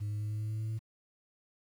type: tone with pitch steps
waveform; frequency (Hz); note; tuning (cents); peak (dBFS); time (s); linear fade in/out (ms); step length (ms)
sine; 103.83 / 104.79 / 105.77 / 106.75 / 107.74 / 108.74 / 109.75 / 110.77; G#2 / G#2 / G#2 / G#2 / A2 / A2 / A2 / A2; 0 / +16 / +32 / +48 / -36 / -20 / -4 / +12; -30; 0-0.792; 20; 99
effects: tanh soft clip ceiling -32 dBFS + 10-bit